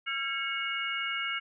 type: tone cluster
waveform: sine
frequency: 1361 / 1629 / 2202 / 2855 Hz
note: F6 / G#6 / C#7 / F7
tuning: -45 / -34 / -12 / +37 cents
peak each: -36 / -39 / -34 / -35 dBFS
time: 0.06-1.4 s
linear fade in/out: 20 ms
effects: none